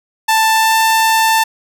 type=tone with pitch glide; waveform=sawtooth; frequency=884 to 889.6 Hz; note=A5 to A5; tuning=+8 to +19 cents; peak=-6 dBFS; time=0.28-1.44 s; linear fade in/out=10 ms; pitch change=+11 cents; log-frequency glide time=0.5-0.77 s; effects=none